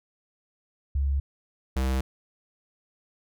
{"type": "tone pair in turn", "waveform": ["sine", "square"], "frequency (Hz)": [69.3, 65.41], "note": ["C#2", "C2"], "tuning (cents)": [0, 0], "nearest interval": "minor second", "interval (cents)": 100, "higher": "first", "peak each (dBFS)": [-22, -24], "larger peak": "first", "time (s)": [[0.95, 1.2], [1.76, 2.01]], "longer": "neither", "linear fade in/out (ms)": 5, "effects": []}